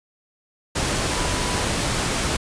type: tone in noise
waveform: sine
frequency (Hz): 987.8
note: B5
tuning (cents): 0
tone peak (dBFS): -33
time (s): 1.11-1.65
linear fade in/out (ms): 10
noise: pink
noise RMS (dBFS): -23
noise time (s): 0.75-2.37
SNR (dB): -13
effects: resampled to 22050 Hz